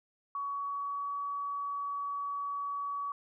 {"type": "tone with pitch glide", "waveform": "sine", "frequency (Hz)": [1125, 1134.8], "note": ["C#6", "C#6"], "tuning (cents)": [25, 40], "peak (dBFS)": -33, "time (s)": [0.35, 3.12], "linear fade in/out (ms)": 2, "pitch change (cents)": 15, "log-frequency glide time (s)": [0.5, 1.16], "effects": []}